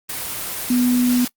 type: tone in noise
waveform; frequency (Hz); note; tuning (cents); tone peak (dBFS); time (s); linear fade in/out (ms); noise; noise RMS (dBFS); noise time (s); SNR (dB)
sine; 246.9; B3; 0; -14; 0.7-1.25; 5; white; -27; 0.09-1.28; +10
effects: noise-tail reverb RT60 0.1 s tail -24 dB re dry + Opus 24 kbps